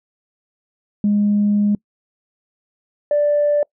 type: tone pair in turn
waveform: sine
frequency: 206.2 / 586.9 Hz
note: G#3 / D5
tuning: -12 / -1 cents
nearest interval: octave + tritone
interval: 1811 cents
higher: second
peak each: -12 dBFS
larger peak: neither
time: 1.04-1.75 / 3.11-3.63 s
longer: first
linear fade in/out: 2 ms
effects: noise-tail reverb RT60 0.1 s tail -26 dB re dry + tanh soft clip ceiling -9 dBFS